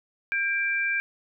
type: tone pair together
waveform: sine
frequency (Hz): 1604.5 / 2349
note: G6 / D7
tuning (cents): +40 / 0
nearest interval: perfect fifth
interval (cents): 660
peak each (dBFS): -26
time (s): 0.32-1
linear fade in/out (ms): 0
effects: none